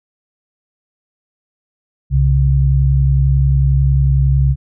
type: tone pair together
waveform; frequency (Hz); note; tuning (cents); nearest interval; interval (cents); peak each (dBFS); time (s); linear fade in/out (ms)
sine; 65.41 / 136.41; C2 / C#3; 0 / -27; octave + minor second; 1273; -12; 2.1-4.56; 50
effects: none